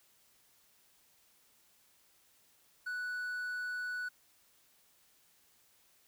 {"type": "tone", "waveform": "triangle", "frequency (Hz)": 1480, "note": "F#6", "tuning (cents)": 0, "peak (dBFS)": -34, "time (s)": [2.86, 4.09], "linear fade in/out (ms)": 10, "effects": ["white hiss -68 dBFS RMS until 6.07 s"]}